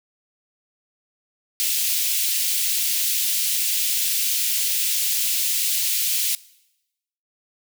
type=high-pass noise; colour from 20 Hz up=white; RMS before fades=-22 dBFS; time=1.6-6.35 s; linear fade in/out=0 ms; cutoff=2500 Hz; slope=24 dB/octave; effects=noise-tail reverb RT60 0.9 s tail -21 dB re dry